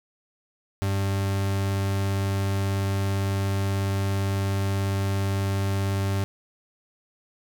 40% pulse tone, 98.1 Hz, G2, 2 cents sharp, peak -22 dBFS, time 0.82-6.24 s, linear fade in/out 0 ms, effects none

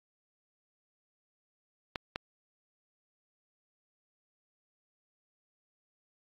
clicks, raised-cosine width 0.3 ms, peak -17 dBFS, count 2, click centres 1.958 / 2.159 s, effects AAC 64 kbps

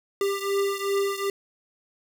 square beating tone pair, 396.1 / 398.7 Hz, G4 / G4, +18 / +29 cents, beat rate 2.6 Hz, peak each -26 / -29 dBFS, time 0.21-1.3 s, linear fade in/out 2 ms, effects none

